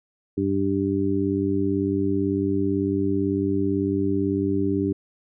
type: harmonic tone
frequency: 98 Hz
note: G2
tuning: in tune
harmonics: 1 / 2 / 3 / 4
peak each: -29 / -28 / -23 / -26 dBFS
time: 0.37-4.93 s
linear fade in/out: 10 ms
effects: none